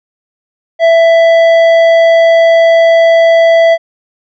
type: tone with tanh clipping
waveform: triangle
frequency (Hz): 663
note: E5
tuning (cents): +10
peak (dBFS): -5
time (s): 0.79-3.78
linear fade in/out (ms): 50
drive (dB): 14
effects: none